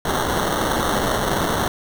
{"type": "noise with sample-and-hold", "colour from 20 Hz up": "violet", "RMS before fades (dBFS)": -21, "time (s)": [0.05, 1.68], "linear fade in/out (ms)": 2, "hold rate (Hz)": 2450, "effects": []}